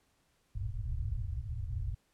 white low-pass noise, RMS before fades -36 dBFS, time 0.55-1.95 s, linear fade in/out 10 ms, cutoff 120 Hz, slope 96 dB/octave, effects pink hiss -73 dBFS RMS until 2.13 s + low-pass 12000 Hz 12 dB/octave

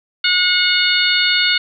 harmonic tone, 725 Hz, F#5, 35 cents flat, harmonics 2 / 3 / 4 / 5 / 6, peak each -19 / -19 / -19 / -19 / -19 dBFS, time 0.24-1.58 s, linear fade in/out 5 ms, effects none

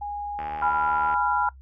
sine tone, 822 Hz, G#5, 18 cents flat, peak -29 dBFS, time 0.01-0.75 s, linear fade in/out 10 ms
click train, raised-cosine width 0.5 ms, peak -22 dBFS, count 58, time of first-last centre 0.39-1.14 s, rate 76 Hz
sine chord, F diminished, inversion first, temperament equal with one note detuned, 830.6 / 987.8 / 1382.5 Hz, Ab5 / Cb6 / F6, 0 / 0 / -18 cents, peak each -25 dBFS, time 0.62-1.49 s, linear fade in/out 2 ms
effects noise-tail reverb RT60 0.1 s tail -20 dB re dry + added 66 Hz sine -44 dBFS peak until 1.61 s

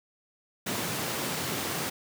pink high-pass noise, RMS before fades -32 dBFS, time 0.66-1.9 s, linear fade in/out 10 ms, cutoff 110 Hz, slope 24 dB/octave, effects none

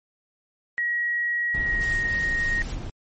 sine tone with pitch glide, 1906 to 1870 Hz, A#6 to A#6, +38 to +5 cents, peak -22 dBFS, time 0.78-2.62 s, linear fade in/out 0 ms, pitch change -33 cents, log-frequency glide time 1.56-1.96 s
brown noise, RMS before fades -31 dBFS, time 1.54-2.9 s, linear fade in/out 5 ms
white noise with tremolo, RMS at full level -39 dBFS, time 1.81-2.75 s, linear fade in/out 10 ms, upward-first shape square, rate 3.4 Hz, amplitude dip 30%
effects MP3 32 kbps

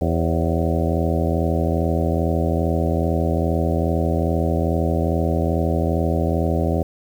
harmonic tone with a mistuned harmonic, 82.41 Hz, E2, in tune, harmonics 1 / 2 / 3 / 4 / 5 / 6 / 7 / 8 / 9, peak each -21 / -24 / -26 / -27 / -28 / -29 / -29 / -30 / -31 dBFS, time 0.01-6.83 s, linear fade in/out 5 ms, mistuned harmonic 6, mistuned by +100 cents, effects 8-bit

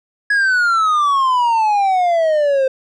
triangle exponential sweep, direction down, 1684 to 520 Hz, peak -10 dBFS, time 0.3-2.68 s, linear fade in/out 5 ms, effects resampled to 22050 Hz

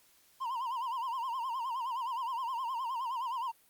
triangle tone with vibrato, 987 Hz, B5, 1 cent flat, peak -31 dBFS, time 0.4-3.52 s, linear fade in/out 20 ms, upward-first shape sine, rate 9.6 Hz, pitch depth 140 cents each way, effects white hiss -65 dBFS RMS until 3.69 s + Opus 48 kbps

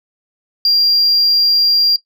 sine tone, 4768 Hz, D8, 25 cents sharp, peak -8 dBFS, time 0.65-1.96 s, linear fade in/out 2 ms, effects noise-tail reverb RT60 0.1 s tail -18 dB re dry + tanh soft clip ceiling -7 dBFS

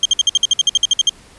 35% pulse tone bursts, 3187 Hz, G7, 28 cents sharp, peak -7 dBFS, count 14, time 0.03-1.094 s, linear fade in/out 2 ms, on 24 ms, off 56 ms, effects pink hiss -45 dBFS RMS until 1.38 s + resampled to 24000 Hz

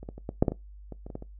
clicks, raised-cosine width 2 ms, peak -29 / -24 / -29 / -19 / -6 / -10 / -19 / -26 / -28 / -27 / -21 / -28 dBFS, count 12, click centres 0.03 / 0.089 / 0.18 / 0.291 / 0.425 / 0.482 / 0.52 / 0.923 / 1.065 / 1.102 / 1.154 / 1.224 s, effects noise-tail reverb RT60 0.2 s tail -21 dB re dry + added 50 Hz sine -44 dBFS peak until 1.39 s

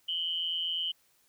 sine tone pair together, 2960 / 3128 Hz, F#7 / G7, 0 / -4 cents, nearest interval minor second, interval 96 cents, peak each -32 / -33 dBFS, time 0.08-0.92 s, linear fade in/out 10 ms, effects white hiss -68 dBFS RMS until 1.28 s

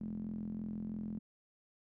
sawtooth tone with band-pass filter, 43.03 Hz, F1, 25 cents flat, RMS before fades -41 dBFS, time 0-1.19 s, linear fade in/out 10 ms, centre 210 Hz, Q 9.6, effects none

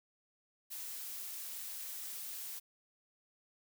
blue noise, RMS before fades -44 dBFS, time 0.7-2.6 s, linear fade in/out 20 ms, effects none

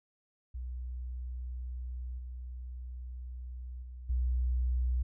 sine tone with level steps, 62 Hz, B1, 7 cents sharp, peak -36 / -39 / -42 / -27 dBFS, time 0.54-5.03 s, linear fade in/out 10 ms, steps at 2.18 / 3.82 / 4.09 s, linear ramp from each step 10 ms, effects none

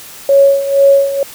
sine tone with tremolo, 554.4 Hz, C#5, in tune, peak -3 dBFS, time 0.29-1.23 s, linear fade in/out 2 ms, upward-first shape sine, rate 2.1 Hz, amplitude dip 75%, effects white hiss -33 dBFS RMS until 1.34 s

